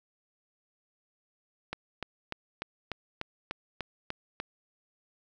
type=click train; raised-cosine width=0.3 ms; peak=-18 dBFS; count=10; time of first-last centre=1.73-4.401 s; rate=3.37 Hz; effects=none